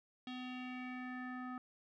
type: tone with low-pass filter sweep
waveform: square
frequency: 252.4 Hz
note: B3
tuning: 38 cents sharp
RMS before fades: -45 dBFS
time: 0.27-1.58 s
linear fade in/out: 2 ms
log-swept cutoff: 3400 to 1400 Hz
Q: 4
effects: none